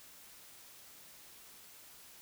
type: silence
effects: white hiss -56 dBFS RMS until 2.21 s